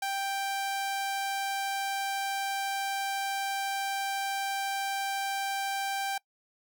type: tone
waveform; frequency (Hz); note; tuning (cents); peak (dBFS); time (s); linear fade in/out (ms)
sawtooth; 786; G5; +4; -26; 0.02-6.18; 5
effects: noise-tail reverb RT60 0.1 s tail -23 dB re dry